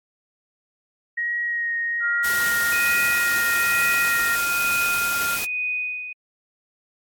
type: tone with vibrato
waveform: sine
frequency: 1883 Hz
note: A#6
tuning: 17 cents sharp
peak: -22 dBFS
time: 1.17-4.36 s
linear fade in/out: 10 ms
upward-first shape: sine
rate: 1.2 Hz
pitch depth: 17 cents each way
type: tone with pitch glide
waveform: sine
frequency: 1410 to 1396.2 Hz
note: F6 to F6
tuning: +16 to -1 cents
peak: -22 dBFS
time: 2-5.39 s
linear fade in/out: 50 ms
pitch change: -17 cents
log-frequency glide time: 3.35-3.62 s
type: noise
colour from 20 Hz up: white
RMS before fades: -28 dBFS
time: 2.24-5.45 s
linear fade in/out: 5 ms
type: tone with tremolo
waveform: sine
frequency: 2489 Hz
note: D#7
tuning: in tune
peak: -22 dBFS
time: 2.72-6.13 s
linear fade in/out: 5 ms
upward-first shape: sine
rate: 1.1 Hz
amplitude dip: 65%
effects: AAC 64 kbps